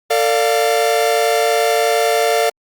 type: chord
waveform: 45% pulse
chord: D minor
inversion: second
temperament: equal with one note detuned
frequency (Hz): 451.3 / 587.3 / 698.5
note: A4 / D5 / F5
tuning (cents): +44 / 0 / 0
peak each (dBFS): -17 / -19 / -17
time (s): 0.1-2.5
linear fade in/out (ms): 10
effects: Opus 48 kbps